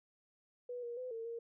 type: tone with pitch steps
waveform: sine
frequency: 490.3 / 474.5 / 506 / 454.1 / 464.8 Hz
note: B4 / A#4 / B4 / A#4 / A#4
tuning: -13 / +31 / +42 / -45 / -5 cents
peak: -40 dBFS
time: 0.69-1.39 s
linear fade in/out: 5 ms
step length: 140 ms
effects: none